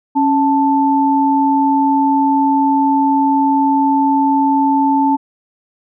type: tone pair together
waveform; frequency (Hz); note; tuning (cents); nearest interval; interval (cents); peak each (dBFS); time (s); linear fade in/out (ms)
sine; 275.9 / 880; C#4 / A5; -8 / 0; octave + minor sixth; 2008; -13; 0.15-5.17; 20
effects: none

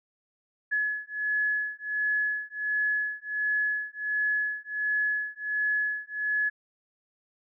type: beating tone pair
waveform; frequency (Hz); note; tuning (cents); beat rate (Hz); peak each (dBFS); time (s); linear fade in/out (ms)
sine; 1700 / 1701.4; G#6 / G#6; +40 / +41; 1.4; -29 / -29; 0.71-6.5; 20
effects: none

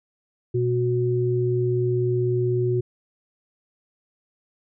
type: tone pair together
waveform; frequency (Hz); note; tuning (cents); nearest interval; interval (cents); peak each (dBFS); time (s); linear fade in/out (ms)
sine; 122.1 / 365.9; B2 / F#4; -19 / -19; octave + perfect fifth; 1900; -22; 0.54-2.81; 10
effects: none

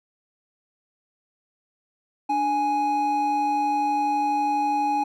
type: tone pair together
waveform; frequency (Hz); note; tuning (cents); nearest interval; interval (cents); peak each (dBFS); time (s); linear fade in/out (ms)
triangle; 294.6 / 831.8; D4 / G#5; +6 / +2; octave + tritone; 1796; -27 / -19; 2.29-5.04; 10
effects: none

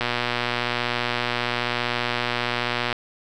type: click train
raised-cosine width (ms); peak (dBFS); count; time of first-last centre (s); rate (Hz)
0.3; -7; 354; 0.01-2.927; 121
effects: none

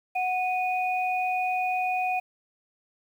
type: tone pair together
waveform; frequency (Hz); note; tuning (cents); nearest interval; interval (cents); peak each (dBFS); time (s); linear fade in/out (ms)
sine; 737 / 2476; F#5 / D#7; -7 / -9; octave + major sixth; 2098; -25 / -30; 0.15-2.2; 10
effects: 9-bit

